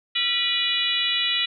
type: harmonic tone with a mistuned harmonic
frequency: 488.6 Hz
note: B4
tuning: 19 cents flat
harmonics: 3 / 4 / 5 / 6 / 7 / 8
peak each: -37 / -30 / -29 / -25 / -27 / -26 dBFS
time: 0.15-1.46 s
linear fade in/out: 10 ms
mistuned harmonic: 3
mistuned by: -130 cents
effects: none